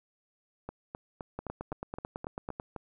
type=two click trains; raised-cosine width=1 ms; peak=-22 / -24 dBFS; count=12 / 9; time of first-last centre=1.39-2.599 / 0.69-2.763 s; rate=9.1 / 3.86 Hz; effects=none